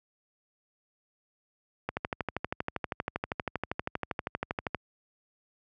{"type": "click train", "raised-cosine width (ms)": 0.5, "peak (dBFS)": -15, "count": 37, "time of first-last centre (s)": [1.89, 4.747], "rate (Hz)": 12.6, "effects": ["high-pass 60 Hz 12 dB/octave"]}